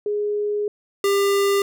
sine / square tone pair in turn, 415.3 / 398.9 Hz, G#4 / G4, 0 / +30 cents, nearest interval minor second, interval 70 cents, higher first, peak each -20 / -17 dBFS, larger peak second, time 0.06-0.68 / 1.04-1.62 s, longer first, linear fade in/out 2 ms, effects none

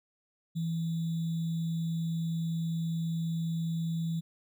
sine tone with sample-and-hold, 164.81 Hz, E3, in tune, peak -29 dBFS, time 0.55-4.21 s, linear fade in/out 20 ms, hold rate 3675 Hz, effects none

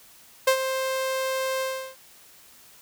sawtooth tone with ADSR envelope, 526 Hz, C5, 9 cents sharp, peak -11 dBFS, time 0.47-1.96 s, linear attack 8 ms, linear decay 82 ms, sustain -10 dB, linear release 350 ms, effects white hiss -52 dBFS RMS until 2.81 s

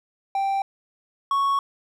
triangle tone pair in turn, 784 / 1108.7 Hz, G5 / C#6, 0 / 0 cents, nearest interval tritone, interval 600 cents, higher second, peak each -19 / -17 dBFS, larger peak second, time 0.35-0.62 / 1.31-1.59 s, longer second, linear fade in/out 2 ms, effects none

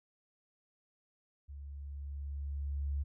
sine tone with level ramp, 70.7 Hz, C#2, 35 cents sharp, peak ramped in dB -44 to -31 dBFS, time 1.48-3.04 s, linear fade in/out 20 ms, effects none

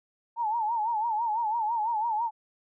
sine tone with vibrato, 894 Hz, A5, 27 cents sharp, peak -25 dBFS, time 0.36-2.31 s, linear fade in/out 50 ms, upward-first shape sine, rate 6 Hz, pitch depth 110 cents each way, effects none

